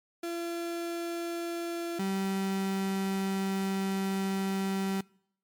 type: tone pair in turn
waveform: 35% pulse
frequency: 340.1 / 193.37 Hz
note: F4 / G3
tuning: -46 / -23 cents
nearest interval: minor seventh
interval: 977 cents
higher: first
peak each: -31 / -27 dBFS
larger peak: second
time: 0.23-1.99 / 1.99-5.01 s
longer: second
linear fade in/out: 5 ms
effects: noise-tail reverb RT60 0.7 s tail -25 dB re dry + MP3 96 kbps